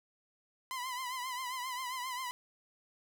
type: tone with vibrato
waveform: sawtooth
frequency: 1013 Hz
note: B5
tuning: 44 cents sharp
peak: -33 dBFS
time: 0.71-2.31 s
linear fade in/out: 0 ms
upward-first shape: triangle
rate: 7.5 Hz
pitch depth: 83 cents each way
effects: none